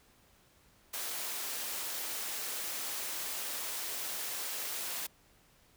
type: high-pass noise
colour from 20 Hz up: white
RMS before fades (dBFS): -38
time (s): 0.93-5.07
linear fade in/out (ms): 10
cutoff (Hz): 320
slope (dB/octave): 12
effects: pink hiss -65 dBFS RMS until 5.76 s